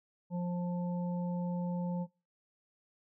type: harmonic tone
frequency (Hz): 176.4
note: F3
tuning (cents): +18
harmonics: 1 / 3 / 5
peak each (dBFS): -32 / -43 / -46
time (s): 0.3-2.07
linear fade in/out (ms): 50
effects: noise-tail reverb RT60 0.3 s tail -24 dB re dry